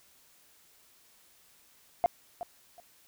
sine tone with echo, 698.5 Hz, F5, in tune, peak -19 dBFS, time 2.04-2.06 s, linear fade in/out 0 ms, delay 370 ms, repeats 2, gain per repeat -14 dB, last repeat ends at 2.8 s, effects tanh soft clip ceiling -16 dBFS + white hiss -62 dBFS RMS until 3.07 s

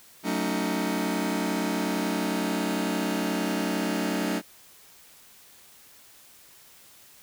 sawtooth chord, D# half-diminished seventh, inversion first, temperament just, 186.68 / 224 / 280 / 311.1 Hz, F#3 / A3 / C#4 / D#4, +16 / +31 / +18 / 0 cents, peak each -27 dBFS, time 0.23-4.42 s, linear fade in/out 50 ms, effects white hiss -53 dBFS RMS until 7.22 s

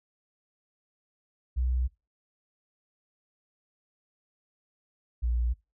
sine tone pair in turn, 62.6 / 59.36 Hz, B1 / A#1, +24 / +32 cents, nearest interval minor second, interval 92 cents, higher first, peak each -24 / -24 dBFS, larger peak neither, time 1.56-1.88 / 5.22-5.54 s, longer neither, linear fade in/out 20 ms, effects noise-tail reverb RT60 0.3 s tail -25 dB re dry

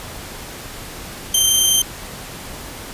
15% pulse tone with amplitude modulation, 3136 Hz, G7, in tune, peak -4 dBFS, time 1.34-1.82 s, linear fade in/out 5 ms, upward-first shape sine, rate 29.7 Hz, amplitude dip 30%, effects pink hiss -33 dBFS RMS until 2.93 s + resampled to 32000 Hz

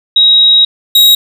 sine / 45% pulse tone pair in turn, 3810 / 3810 Hz, A#7 / A#7, +37 / +37 cents, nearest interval unison, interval 0 cents, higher neither, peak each -3 dBFS, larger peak neither, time 0.16-0.65 / 0.95-1.15 s, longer first, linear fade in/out 5 ms, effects none

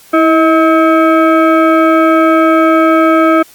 sine tone with frequency modulation, 324.8 Hz, E4, 26 cents flat, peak -5 dBFS, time 0.13-3.43 s, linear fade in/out 10 ms, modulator 961 Hz, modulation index 1.2, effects white hiss -41 dBFS RMS until 3.54 s + Opus 48 kbps

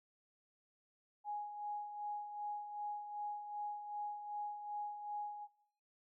sine tone with tremolo, 830.6 Hz, G#5, in tune, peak -38 dBFS, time 1.24-5.48 s, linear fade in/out 50 ms, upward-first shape sine, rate 2.6 Hz, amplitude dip 55%, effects noise-tail reverb RT60 0.6 s tail -18 dB re dry

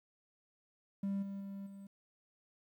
triangle tone with level steps, 197.4 Hz, G3, 12 cents sharp, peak -31 / -38 / -40 / -46 dBFS, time 1.03-1.87 s, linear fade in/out 5 ms, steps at 1.22 / 1.4 / 1.66 s, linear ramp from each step 10 ms, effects tanh soft clip ceiling -27 dBFS + 12-bit

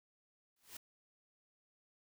white noise with exponential growth, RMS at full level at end -45 dBFS, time 0.56-0.77 s, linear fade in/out 5 ms, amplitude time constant 44 ms, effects none

